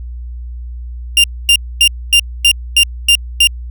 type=tone bursts; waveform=40% pulse; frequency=2795 Hz; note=F7; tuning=1 cent sharp; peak=-4 dBFS; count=8; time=1.17-3.472 s; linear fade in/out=2 ms; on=69 ms; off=250 ms; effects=added 60 Hz sine -23 dBFS peak until 3.7 s